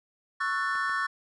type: chord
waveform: triangle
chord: F# minor seventh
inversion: second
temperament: just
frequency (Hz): 1110 / 1332 / 1480 / 1776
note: C#6 / E6 / F#6 / A6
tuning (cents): +2 / +18 / 0 / +16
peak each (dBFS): -29 / -33 / -31 / -29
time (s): 0.4-1.07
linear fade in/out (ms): 10
type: clicks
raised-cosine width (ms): 0.5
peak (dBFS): -32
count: 2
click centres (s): 0.754 / 0.895
effects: resampled to 24000 Hz